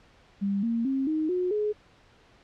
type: tone with pitch steps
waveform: sine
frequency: 198.8 / 231 / 268.4 / 312 / 362.5 / 421.2 Hz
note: G3 / A#3 / C4 / D#4 / F#4 / G#4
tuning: +25 / -16 / +44 / +5 / -35 / +24 cents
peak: -24 dBFS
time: 0.41-1.73 s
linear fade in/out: 20 ms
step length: 220 ms
effects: pink hiss -58 dBFS RMS until 2.43 s + low-pass 4000 Hz 12 dB/octave